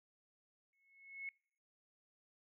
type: tone with exponential growth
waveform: sine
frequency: 2189 Hz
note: C#7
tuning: 22 cents flat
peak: -40 dBFS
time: 0.73-1.29 s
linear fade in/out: 1 ms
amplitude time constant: 120 ms
effects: noise-tail reverb RT60 0.6 s tail -26 dB re dry